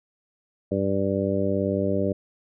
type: harmonic tone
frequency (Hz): 98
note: G2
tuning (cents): 0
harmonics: 1 / 2 / 3 / 4 / 5 / 6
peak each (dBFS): -30 / -27 / -29 / -29 / -29 / -28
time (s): 0.71-2.13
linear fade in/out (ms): 10
effects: none